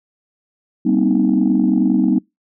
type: chord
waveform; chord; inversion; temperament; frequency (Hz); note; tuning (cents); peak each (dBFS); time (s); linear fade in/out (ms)
sine; C minor seventh; second; equal with one note detuned; 196 / 238.9 / 261.6 / 311.1; G3 / Bb3 / C4 / Eb4; 0 / +43 / 0 / 0; -17; 0.85-2.19; 10
effects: noise-tail reverb RT60 0.2 s tail -26 dB re dry + tanh soft clip ceiling -5 dBFS